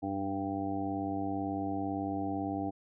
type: harmonic tone with a mistuned harmonic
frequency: 98 Hz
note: G2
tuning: in tune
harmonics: 1 / 2 / 3 / 4 / 5 / 7 / 8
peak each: -42 / -42 / -34 / -46 / -46 / -40 / -39 dBFS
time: 0.02-2.71 s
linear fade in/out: 20 ms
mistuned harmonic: 1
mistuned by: -28 cents
effects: none